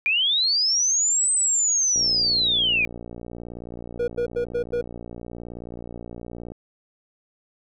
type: linear two-way sweep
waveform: sine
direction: up then down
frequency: 2352 to 8240 to 2352 Hz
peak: -18 dBFS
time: 0.06-2.85 s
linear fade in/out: 0 ms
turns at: 1.32 s
type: click train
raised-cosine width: 2 ms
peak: -23 dBFS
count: 270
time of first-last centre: 1.96-6.519 s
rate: 59 Hz
type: tone bursts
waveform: triangle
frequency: 480 Hz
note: B4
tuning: 49 cents flat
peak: -19 dBFS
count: 5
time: 3.99-4.815 s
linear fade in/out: 10 ms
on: 89 ms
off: 95 ms
effects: none